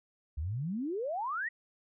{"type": "exponential sweep", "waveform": "sine", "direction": "up", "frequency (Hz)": [68.1, 1970], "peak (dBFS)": -32, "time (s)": [0.37, 1.49], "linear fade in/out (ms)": 10, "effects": []}